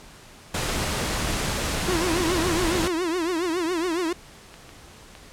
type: noise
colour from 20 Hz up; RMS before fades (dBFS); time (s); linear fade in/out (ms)
pink; -26; 0.54-2.88; 5
type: tone with vibrato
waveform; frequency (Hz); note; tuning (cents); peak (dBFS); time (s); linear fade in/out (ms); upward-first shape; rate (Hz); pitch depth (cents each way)
45% pulse; 343; F4; -31; -23; 1.88-4.13; 5; triangle; 7.2; 170
type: clicks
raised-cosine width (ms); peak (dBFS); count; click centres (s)
0.3; -26; 3; 4.541 / 4.692 / 5.152
effects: pink hiss -47 dBFS RMS until 5.32 s + low-pass 10000 Hz 12 dB/octave